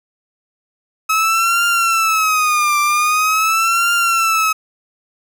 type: tone with vibrato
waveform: 30% pulse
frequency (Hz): 1283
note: E6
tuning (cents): -47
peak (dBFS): -10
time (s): 1.09-4.53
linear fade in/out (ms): 10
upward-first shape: triangle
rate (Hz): 0.44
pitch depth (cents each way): 150
effects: none